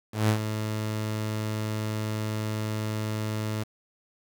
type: tone with ADSR envelope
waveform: sawtooth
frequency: 108 Hz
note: A2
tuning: 32 cents flat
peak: -15 dBFS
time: 0.12-3.64 s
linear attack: 170 ms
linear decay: 87 ms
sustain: -9 dB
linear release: 15 ms
effects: 7-bit